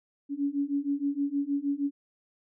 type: beating tone pair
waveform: sine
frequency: 279.5 / 285.9 Hz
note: C#4 / D4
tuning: +14 / -46 cents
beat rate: 6.4 Hz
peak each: -30 / -29 dBFS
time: 0.29-1.91 s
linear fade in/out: 50 ms
effects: none